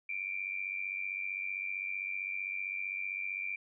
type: tone with amplitude modulation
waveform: sine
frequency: 2361 Hz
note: D7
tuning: 9 cents sharp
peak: -31 dBFS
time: 0.09-3.56 s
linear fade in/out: 5 ms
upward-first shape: sine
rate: 95.5 Hz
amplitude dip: 80%
effects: none